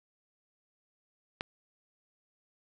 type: click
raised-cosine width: 0.3 ms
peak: -17 dBFS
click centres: 1.409 s
effects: none